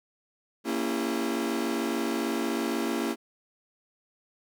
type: chord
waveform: 40% pulse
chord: A# diminished seventh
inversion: none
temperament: just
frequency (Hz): 233.1 / 279.7 / 335.6 / 402.8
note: A#3 / C#4 / E4 / G4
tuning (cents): 0 / +16 / +31 / +47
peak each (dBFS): -31 / -32 / -31 / -34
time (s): 0.64-3.16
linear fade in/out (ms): 50
effects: none